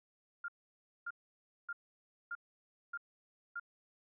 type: tone bursts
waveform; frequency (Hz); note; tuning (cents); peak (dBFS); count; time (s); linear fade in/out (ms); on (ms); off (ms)
sine; 1402; F6; +6; -38; 6; 0.44-3.598; 5; 43; 580
effects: none